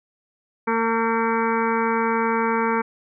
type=harmonic tone with a mistuned harmonic; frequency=227.6 Hz; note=A#3; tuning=41 cents flat; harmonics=1 / 2 / 4 / 5 / 6 / 7 / 8 / 9 / 10; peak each=-25 / -24 / -24 / -29 / -29 / -31 / -36 / -36 / -33 dBFS; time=0.67-2.82 s; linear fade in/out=10 ms; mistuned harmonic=7; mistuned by=-23 cents; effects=none